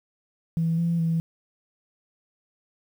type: tone with pitch steps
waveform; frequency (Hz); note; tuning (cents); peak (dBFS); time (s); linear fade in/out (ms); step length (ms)
sine; 164.5 / 168.9 / 164.5; E3 / E3 / E3; -3 / +42 / -3; -20; 0.57-1.2; 0; 210
effects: tanh soft clip ceiling -16 dBFS + 9-bit